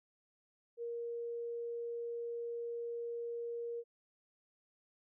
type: tone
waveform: sine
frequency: 470 Hz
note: A#4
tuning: 14 cents sharp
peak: -38 dBFS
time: 0.77-3.84 s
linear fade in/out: 50 ms
effects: none